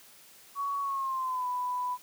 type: tone with pitch glide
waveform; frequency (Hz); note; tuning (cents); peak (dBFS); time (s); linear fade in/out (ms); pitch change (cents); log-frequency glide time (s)
sine; 1121 to 992.9; C#6 to B5; +19 to +9; -29; 0.55-1.98; 50; -210; 0.81-1.47
effects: white hiss -55 dBFS RMS until 2.02 s + high-pass 100 Hz 12 dB/octave